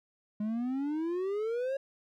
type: exponential sweep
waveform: triangle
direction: up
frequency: 206.8 to 554.4 Hz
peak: -28 dBFS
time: 0.4-1.77 s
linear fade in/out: 5 ms
effects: none